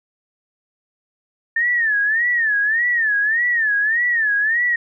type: tone with vibrato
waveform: sine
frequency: 1792 Hz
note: A6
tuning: 31 cents sharp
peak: -15 dBFS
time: 1.56-4.76 s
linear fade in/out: 5 ms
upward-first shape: sine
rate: 1.7 Hz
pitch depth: 150 cents each way
effects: none